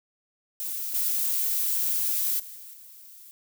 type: noise with level steps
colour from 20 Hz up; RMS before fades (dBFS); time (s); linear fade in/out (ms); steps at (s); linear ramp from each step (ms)
violet; -32 / -26 / -42 / -44 / -48; 0.6-3.31; 0; 0.94 / 2.39 / 2.55 / 2.73; 10
effects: none